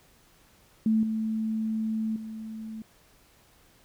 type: tone with level steps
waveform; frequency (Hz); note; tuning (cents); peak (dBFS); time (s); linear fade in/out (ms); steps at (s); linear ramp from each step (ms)
sine; 220; A3; 0; -20 / -26 / -35; 0.86-2.82; 2; 1.03 / 2.16; 2
effects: pink hiss -60 dBFS RMS until 3.84 s